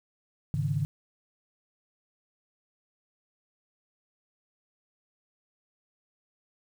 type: chord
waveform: sine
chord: Ab suspended fourth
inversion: none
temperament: just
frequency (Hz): 103.83 / 138.43 / 155.74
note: Ab2 / Db3 / Eb3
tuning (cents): 0 / -2 / +2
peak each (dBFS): -32 / -29 / -30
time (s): 0.54-0.85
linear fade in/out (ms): 0
effects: 9-bit